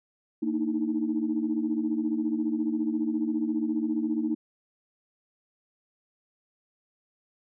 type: tone cluster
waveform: sine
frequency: 229.8 / 304 / 318.6 Hz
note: A#3 / D#4 / D#4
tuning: -25 / -40 / +41 cents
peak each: -29 dBFS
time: 0.42-4.35 s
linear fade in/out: 10 ms
effects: tanh soft clip ceiling -16 dBFS